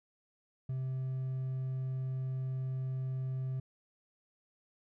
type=tone with hard clipping; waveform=triangle; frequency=130.81 Hz; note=C3; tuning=in tune; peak=-34 dBFS; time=0.69-3.6 s; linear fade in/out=5 ms; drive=5 dB; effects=none